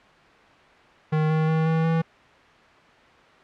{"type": "tone with pitch steps", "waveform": "square", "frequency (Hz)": [155.3, 157.29, 159.3, 161.33, 163.4], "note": ["D#3", "D#3", "D#3", "E3", "E3"], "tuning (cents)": [-3, 19, 41, -37, -15], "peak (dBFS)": -20, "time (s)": [1.12, 2.02], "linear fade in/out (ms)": 10, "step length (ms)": 180, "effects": ["white hiss -51 dBFS RMS until 3.43 s", "low-pass 2000 Hz 12 dB/octave"]}